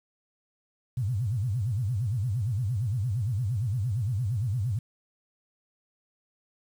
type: tone with vibrato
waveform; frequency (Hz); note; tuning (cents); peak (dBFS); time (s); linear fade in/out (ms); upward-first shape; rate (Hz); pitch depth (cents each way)
sine; 111.3; A2; +20; -25; 0.97-4.79; 5; sine; 8.7; 290
effects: 9-bit